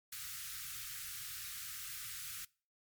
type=band-stop noise; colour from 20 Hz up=white; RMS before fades=-45 dBFS; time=0.12-2.45 s; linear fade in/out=5 ms; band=160 to 1200 Hz; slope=96 dB/octave; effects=noise-tail reverb RT60 0.4 s tail -24 dB re dry + MP3 96 kbps